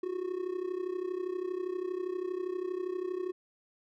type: tone with amplitude modulation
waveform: triangle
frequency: 365.7 Hz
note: F#4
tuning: 20 cents flat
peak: -27 dBFS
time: 0.03-3.32 s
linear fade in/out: 5 ms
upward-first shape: sine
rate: 32.5 Hz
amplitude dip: 80%
effects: none